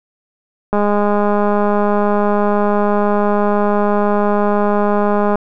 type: click train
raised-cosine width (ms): 1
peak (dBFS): -3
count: 954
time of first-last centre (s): 0.73-5.356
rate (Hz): 206
effects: none